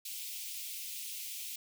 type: high-pass noise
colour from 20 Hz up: white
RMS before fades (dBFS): -42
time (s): 0.05-1.56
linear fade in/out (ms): 5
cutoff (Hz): 2300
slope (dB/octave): 48
effects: none